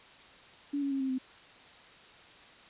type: tone with pitch steps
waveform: sine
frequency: 285.4 / 278.6 / 271.9 / 265.4 / 259 Hz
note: D4 / C#4 / C#4 / C4 / C4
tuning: -49 / +9 / -33 / +25 / -17 cents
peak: -29 dBFS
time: 0.73-1.185 s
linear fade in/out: 10 ms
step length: 91 ms
effects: white hiss -54 dBFS RMS until 2.69 s + resampled to 8000 Hz